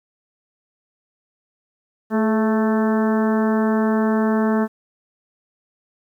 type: harmonic tone with a mistuned harmonic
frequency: 220 Hz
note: A3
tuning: in tune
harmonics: 1 / 2 / 3 / 4 / 5 / 6 / 7 / 8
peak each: -17 / -23 / -27 / -29 / -31 / -33 / -34 / -35 dBFS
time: 2.1-4.68 s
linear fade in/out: 50 ms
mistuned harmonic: 2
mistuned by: -41 cents
effects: 9-bit